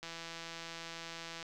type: click train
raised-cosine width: 0.2 ms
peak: -27 dBFS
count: 233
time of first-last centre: 0.03-1.428 s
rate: 166 Hz
effects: none